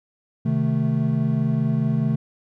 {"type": "chord", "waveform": "triangle", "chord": "A diminished", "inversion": "first", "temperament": "equal", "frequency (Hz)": [130.81, 155.56, 220], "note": ["C3", "Eb3", "A3"], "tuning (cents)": [0, 0, 0], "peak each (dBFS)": -21, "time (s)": [0.45, 2.16], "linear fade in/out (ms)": 10, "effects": []}